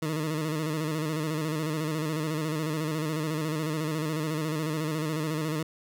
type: tone with vibrato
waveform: 20% pulse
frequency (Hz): 155.5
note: D#3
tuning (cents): -1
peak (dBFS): -23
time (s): 0.02-5.63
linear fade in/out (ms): 5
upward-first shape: square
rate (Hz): 14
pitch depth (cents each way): 52
effects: none